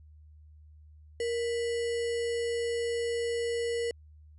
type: tone with sample-and-hold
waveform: sine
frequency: 468.4 Hz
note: A#4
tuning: 8 cents sharp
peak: -28 dBFS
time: 1.2-3.91 s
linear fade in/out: 2 ms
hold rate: 2450 Hz
effects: added 76 Hz sine -51 dBFS peak until 4.38 s + resampled to 24000 Hz